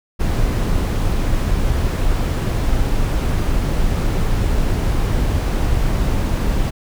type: noise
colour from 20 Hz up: brown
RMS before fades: -17 dBFS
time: 0.19-6.71 s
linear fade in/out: 20 ms
effects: none